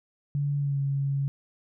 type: tone with pitch glide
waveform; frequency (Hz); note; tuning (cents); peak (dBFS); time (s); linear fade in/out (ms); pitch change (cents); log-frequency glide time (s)
sine; 143.1 to 138.87; D3 to C#3; -45 to +3; -24; 0.35-1.28; 0; -52; 0.58-0.79
effects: none